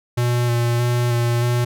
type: tone with vibrato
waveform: square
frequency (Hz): 120.1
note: B2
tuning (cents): -48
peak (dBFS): -17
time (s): 0.17-1.65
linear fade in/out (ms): 10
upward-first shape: square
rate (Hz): 1.6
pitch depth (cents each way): 16
effects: none